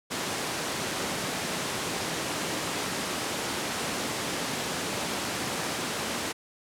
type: high-pass noise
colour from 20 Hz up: pink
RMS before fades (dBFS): -31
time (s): 0.1-6.33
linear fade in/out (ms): 20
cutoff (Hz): 180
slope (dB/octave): 12
effects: low-pass 10000 Hz 12 dB/octave